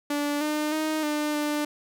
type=tone with pitch steps; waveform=sawtooth; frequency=290.8 / 302.4 / 311.6 / 299.8 / 297.1 Hz; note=D4 / D#4 / D#4 / D4 / D4; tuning=-17 / -49 / +3 / +36 / +20 cents; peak=-21 dBFS; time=0.1-1.65 s; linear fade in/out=5 ms; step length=310 ms; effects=none